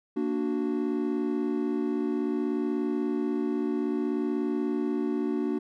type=chord; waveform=triangle; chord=Bb augmented; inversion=none; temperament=equal; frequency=233.1 / 293.7 / 370 Hz; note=Bb3 / D4 / F#4; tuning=0 / 0 / 0 cents; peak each=-29 / -27 / -29 dBFS; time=0.16-5.59 s; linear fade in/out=10 ms; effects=none